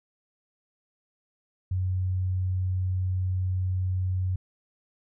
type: tone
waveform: sine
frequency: 92.5 Hz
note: F#2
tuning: in tune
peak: -24 dBFS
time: 1.71-4.36 s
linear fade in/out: 5 ms
effects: none